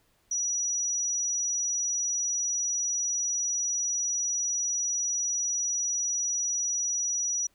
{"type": "tone", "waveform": "sine", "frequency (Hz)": 5840, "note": "F#8", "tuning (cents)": -24, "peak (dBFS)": -26, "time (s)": [0.31, 7.47], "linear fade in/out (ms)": 5, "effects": ["pink hiss -68 dBFS RMS until 7.54 s"]}